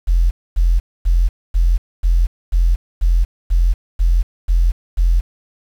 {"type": "tone bursts", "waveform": "sine", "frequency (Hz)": 42.76, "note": "F1", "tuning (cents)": -36, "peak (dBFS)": -9, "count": 11, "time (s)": [0.07, 5.21], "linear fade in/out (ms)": 20, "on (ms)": 240, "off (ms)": 250, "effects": ["tanh soft clip ceiling -5 dBFS", "7-bit"]}